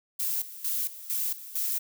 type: noise with tremolo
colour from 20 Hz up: violet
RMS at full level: -29 dBFS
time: 0.19-1.79 s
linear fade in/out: 10 ms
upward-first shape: square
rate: 2.2 Hz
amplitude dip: 80%
effects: none